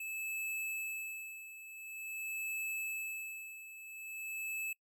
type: tone with tremolo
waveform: square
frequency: 2611 Hz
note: E7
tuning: 17 cents flat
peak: -37 dBFS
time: 0-4.73 s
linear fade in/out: 5 ms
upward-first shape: sine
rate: 0.47 Hz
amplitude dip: 75%
effects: noise-tail reverb RT60 0.1 s tail -22 dB re dry